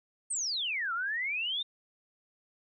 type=exponential two-way sweep; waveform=sine; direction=down then up; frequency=8870 to 1318.5 to 3700 Hz; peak=-30 dBFS; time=0.3-1.63 s; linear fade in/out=10 ms; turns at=0.93 s; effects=none